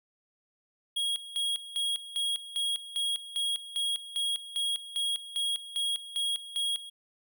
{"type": "tone with tremolo", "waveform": "square", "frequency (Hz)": 3295, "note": "G#7", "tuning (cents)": -14, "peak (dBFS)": -28, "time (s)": [0.96, 6.9], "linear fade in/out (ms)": 10, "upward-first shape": "square", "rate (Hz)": 2.5, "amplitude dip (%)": 80, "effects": []}